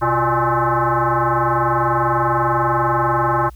sine tone with frequency modulation, 108.4 Hz, A2, 25 cents flat, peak -14 dBFS, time 0.01-3.5 s, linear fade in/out 20 ms, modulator 237 Hz, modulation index 5.4, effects added 60 Hz sine -36 dBFS peak until 3.55 s + white hiss -55 dBFS RMS until 3.55 s

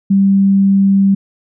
sine tone, 196 Hz, G3, in tune, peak -7 dBFS, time 0.1-1.15 s, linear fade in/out 10 ms, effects none

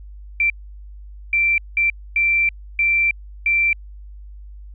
sine tone bursts at uneven times, 2349 Hz, D7, in tune, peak -14 dBFS, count 6, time 0.4-0.5 / 1.33-1.58 / 1.77-1.9 / 2.16-2.49 / 2.79-3.11 / 3.46-3.73 s, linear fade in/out 2 ms, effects added 50 Hz sine -35 dBFS peak until 4.74 s

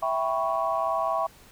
sine chord, C# half-diminished seventh, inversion first, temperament equal, 659.3 / 784 / 987.8 / 1108.7 Hz, E5 / G5 / B5 / C#6, 0 / 0 / 0 / 0 cents, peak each -27 / -30 / -31 / -28 dBFS, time 0.02-1.27 s, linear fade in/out 10 ms, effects tanh soft clip ceiling -13 dBFS + pink hiss -53 dBFS RMS until 1.51 s

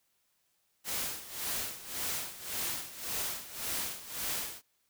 white noise with tremolo, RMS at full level -34 dBFS, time 0.84-4.62 s, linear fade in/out 50 ms, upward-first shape sine, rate 1.8 Hz, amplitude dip 80%, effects white hiss -75 dBFS RMS until 4.89 s

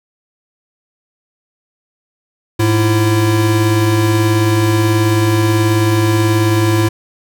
square tone pair together, 106.12 / 336.9 Hz, G#2 / E4, +38 / +38 cents, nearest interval octave + minor sixth, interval 2000 cents, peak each -13 / -15 dBFS, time 2.59-6.89 s, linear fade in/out 10 ms, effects none

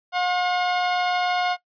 sawtooth tone pair together, 719 / 1072 Hz, F#5 / C6, -50 / +42 cents, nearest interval perfect fifth, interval 692 cents, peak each -17 / -27 dBFS, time 0.12-1.57 s, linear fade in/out 50 ms, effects noise-tail reverb RT60 0.1 s tail -18 dB re dry + resampled to 11025 Hz

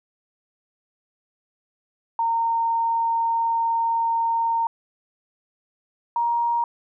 sine tone pair in turn, 919 / 941 Hz, A#5 / A#5, -25 / +16 cents, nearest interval unison, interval 41 cents, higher second, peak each -19 dBFS, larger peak neither, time 2.19-4.67 / 6.16-6.64 s, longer first, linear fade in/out 2 ms, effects none

